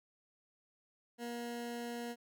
20% pulse tone, 237.6 Hz, A#3, 33 cents sharp, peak -35 dBFS, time 1.18-2.16 s, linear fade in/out 50 ms, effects none

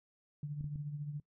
sine tone with tremolo, 146.83 Hz, D3, in tune, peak -35 dBFS, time 0.43-1.2 s, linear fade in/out 2 ms, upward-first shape triangle, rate 14 Hz, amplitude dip 60%
clicks, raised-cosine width 5 ms, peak -34 dBFS, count 3, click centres 0.609 / 0.643 / 0.758 s
effects noise-tail reverb RT60 0.1 s tail -22 dB re dry

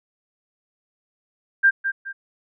sine tone with echo, 1588 Hz, G6, 22 cents sharp, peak -11 dBFS, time 1.63-1.71 s, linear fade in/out 20 ms, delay 210 ms, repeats 2, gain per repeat -9 dB, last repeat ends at 2.13 s, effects none

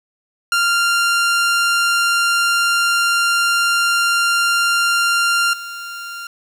sawtooth tone with level steps, 1391 Hz, F6, 7 cents flat, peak -10 / -24 dBFS, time 0.52-6.27 s, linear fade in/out 2 ms, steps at 5.53 s, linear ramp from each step 5 ms, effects low-pass 11000 Hz 12 dB/octave + 7-bit

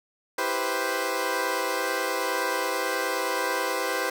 15% pulse chord, C major seventh, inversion first, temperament equal, 329.6 / 392 / 493.9 / 523.3 Hz, E4 / G4 / B4 / C5, 0 / 0 / 0 / 0 cents, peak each -28 / -25 / -24 / -23 dBFS, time 0.38-4.1 s, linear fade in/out 5 ms, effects none

